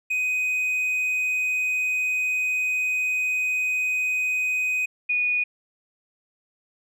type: tone pair in turn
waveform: triangle / sine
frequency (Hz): 2504 / 2465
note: D#7 / D#7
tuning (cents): +10 / -17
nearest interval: unison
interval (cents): 27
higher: first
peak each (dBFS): -20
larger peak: neither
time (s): 0.1-4.86 / 5.09-5.44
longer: first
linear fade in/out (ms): 10
effects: none